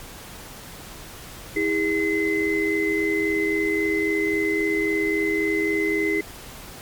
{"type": "tone cluster", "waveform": "sine", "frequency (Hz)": [323.5, 407.2, 2047], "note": ["E4", "G#4", "C7"], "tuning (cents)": [-32, -34, -38], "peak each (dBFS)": -24, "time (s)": [1.56, 6.21], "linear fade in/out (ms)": 5, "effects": ["pink hiss -40 dBFS RMS until 6.81 s", "MP3 96 kbps"]}